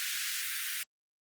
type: high-pass noise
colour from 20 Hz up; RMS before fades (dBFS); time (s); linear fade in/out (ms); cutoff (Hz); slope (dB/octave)
pink; -35; 0-0.83; 0; 1500; 48
effects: Opus 32 kbps